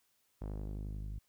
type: tone with low-pass filter sweep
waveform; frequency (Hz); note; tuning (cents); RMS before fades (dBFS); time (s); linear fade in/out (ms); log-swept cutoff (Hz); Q
sawtooth; 51.4; G#1; -17; -41; 0.41-1.19; 10; 850 to 120; 0.73
effects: white hiss -75 dBFS RMS until 1.28 s